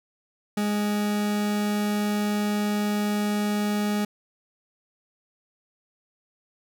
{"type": "tone", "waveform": "40% pulse", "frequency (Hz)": 207.7, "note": "G#3", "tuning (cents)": 0, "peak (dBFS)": -22, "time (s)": [0.57, 4.05], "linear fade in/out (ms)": 5, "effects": []}